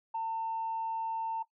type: tone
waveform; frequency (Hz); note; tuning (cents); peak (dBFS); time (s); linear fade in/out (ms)
sine; 900; A5; +39; -30; 0.14-1.43; 10
effects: noise-tail reverb RT60 0.1 s tail -17 dB re dry + tanh soft clip ceiling -27 dBFS